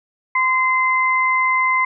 sine tone pair together, 1032.3 / 2069 Hz, C6 / C7, -24 / -20 cents, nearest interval octave, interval 1204 cents, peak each -17 dBFS, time 0.35-1.85 s, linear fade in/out 5 ms, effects none

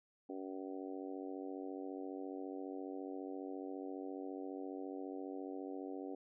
harmonic tone, 94.6 Hz, F#2, 39 cents sharp, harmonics 3 / 4 / 5 / 6 / 7 / 8, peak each -45 / -48 / -50 / -55 / -56 / -54 dBFS, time 0.29-6.15 s, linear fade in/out 5 ms, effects none

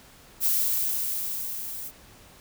violet noise with level ramp, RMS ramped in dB -22 to -37 dBFS, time 0.4-1.92 s, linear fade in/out 50 ms, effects pink hiss -52 dBFS RMS until 2.4 s

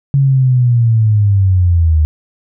sine linear sweep, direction down, 140 to 75.5 Hz, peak -7 dBFS, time 0.14-2.05 s, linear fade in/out 0 ms, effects none

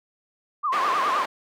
sine tone with vibrato, 1120 Hz, C#6, 18 cents sharp, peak -21 dBFS, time 0.63-1.24 s, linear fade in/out 20 ms, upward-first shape triangle, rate 9.7 Hz, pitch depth 190 cents each way
white band-pass noise, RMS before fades -29 dBFS, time 0.72-1.26 s, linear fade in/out 10 ms, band 420 to 1600 Hz, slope 12 dB/octave
effects none

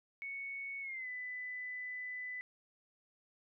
sine tone with pitch glide, 2217 to 1998.1 Hz, C#7 to B6, 0 to +20 cents, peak -40 dBFS, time 0.22-2.41 s, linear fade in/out 0 ms, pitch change -180 cents, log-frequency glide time 0.81-1.08 s, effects none

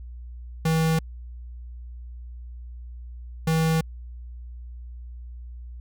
square tone pair in turn, 161 / 161 Hz, E3 / E3, -41 / -41 cents, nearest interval unison, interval 0 cents, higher neither, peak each -20 dBFS, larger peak neither, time 0.65-0.99 / 3.47-3.81 s, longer neither, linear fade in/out 5 ms, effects added 60 Hz sine -36 dBFS peak until 5.8 s

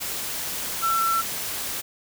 sine tone in noise, 1342 Hz, E6, 31 cents sharp, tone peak -20 dBFS, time 0.82-1.22 s, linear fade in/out 20 ms, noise white, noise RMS -30 dBFS, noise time 0-1.82 s, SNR +7 dB, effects none

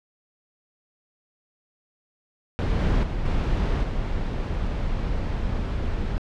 brown noise with level steps, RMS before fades -22 / -20 / -27 / -22 / -26 dBFS, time 2.59-6.18 s, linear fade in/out 0 ms, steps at 2.79 / 3.03 / 3.25 / 3.83 s, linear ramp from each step 5 ms, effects low-pass 4000 Hz 12 dB/octave

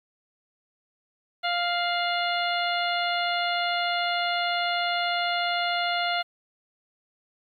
harmonic tone with a mistuned harmonic, 698.5 Hz, F5, in tune, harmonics 1 / 2 / 3 / 4 / 5 / 6, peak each -27 / -30 / -32 / -33 / -34 / -35 dBFS, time 1.43-6.23 s, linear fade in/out 20 ms, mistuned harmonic 4, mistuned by +43 cents, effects 10-bit

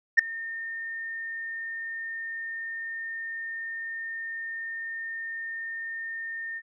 sine tone with ADSR envelope, 1821 Hz, A#6, 41 cents flat, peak -9 dBFS, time 0.17-6.62 s, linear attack 21 ms, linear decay 4 ms, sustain -23 dB, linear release 50 ms, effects tanh soft clip ceiling -9 dBFS

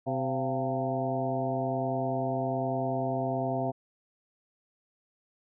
harmonic tone with a mistuned harmonic, 130 Hz, C3, 11 cents flat, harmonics 1 / 2 / 3 / 4 / 5 / 6 / 7, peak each -34 / -34 / -37 / -38 / -31 / -39 / -41 dBFS, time 0.06-3.72 s, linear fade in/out 20 ms, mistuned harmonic 5, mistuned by +75 cents, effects none

